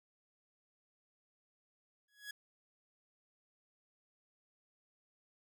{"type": "tone with exponential growth", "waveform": "sawtooth", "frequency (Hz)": 1673, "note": "G#6", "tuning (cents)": 12, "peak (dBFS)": -37, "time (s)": [2.08, 2.31], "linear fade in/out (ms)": 5, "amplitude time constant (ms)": 48, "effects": []}